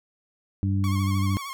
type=harmonic tone; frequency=97.5 Hz; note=G2; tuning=9 cents flat; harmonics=1 / 2 / 3; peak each=-22 / -28 / -32 dBFS; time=0.63-1.37 s; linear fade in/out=0 ms
type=tone with vibrato; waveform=sawtooth; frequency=1100 Hz; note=C#6; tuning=14 cents flat; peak=-29 dBFS; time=0.84-1.53 s; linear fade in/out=0 ms; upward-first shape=sine; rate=13 Hz; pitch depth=62 cents each way
effects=none